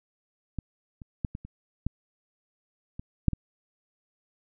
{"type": "clicks", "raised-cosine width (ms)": 5, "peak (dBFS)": [-19, -30, -15, -23, -29, -15, -24, -7, -19], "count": 9, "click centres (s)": [0.587, 1.018, 1.248, 1.351, 1.45, 1.866, 2.995, 3.283, 3.333], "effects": []}